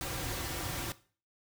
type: noise with comb filter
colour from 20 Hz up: pink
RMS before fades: -37 dBFS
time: 0.01-0.92 s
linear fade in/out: 0 ms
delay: 4.7 ms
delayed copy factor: -0.6
effects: noise-tail reverb RT60 0.4 s tail -17 dB re dry